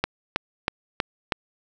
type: click train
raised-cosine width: 0.3 ms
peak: -5 dBFS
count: 5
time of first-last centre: 0.04-1.322 s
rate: 3.12 Hz
effects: none